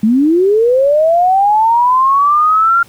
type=linear sweep; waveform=sine; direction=up; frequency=205.4 to 1396.9 Hz; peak=-7 dBFS; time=0.03-2.83 s; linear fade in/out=5 ms; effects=pink hiss -44 dBFS RMS until 2.88 s